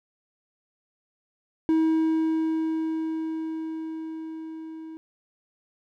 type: tone with level ramp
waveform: triangle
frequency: 320 Hz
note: D#4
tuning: 49 cents sharp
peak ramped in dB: -16 to -35 dBFS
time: 1.69-4.97 s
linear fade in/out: 0 ms
effects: none